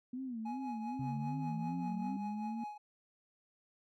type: tone with vibrato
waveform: sine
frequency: 242 Hz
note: B3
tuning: 35 cents flat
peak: -38 dBFS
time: 0.13-2.17 s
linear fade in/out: 5 ms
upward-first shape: sine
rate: 2.6 Hz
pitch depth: 160 cents each way
type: tone with tremolo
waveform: triangle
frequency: 837 Hz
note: G#5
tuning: 13 cents sharp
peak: -37 dBFS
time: 0.45-2.78 s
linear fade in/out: 10 ms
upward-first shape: triangle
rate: 5.1 Hz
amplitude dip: 70%
type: exponential sweep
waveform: sine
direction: up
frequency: 132.7 to 233.1 Hz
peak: -37 dBFS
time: 0.99-2.64 s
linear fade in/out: 5 ms
effects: tanh soft clip ceiling -26 dBFS